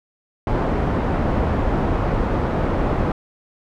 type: low-pass noise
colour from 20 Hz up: pink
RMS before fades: -20 dBFS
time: 0.47-3.12 s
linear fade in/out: 2 ms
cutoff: 1000 Hz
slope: 12 dB/octave
effects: none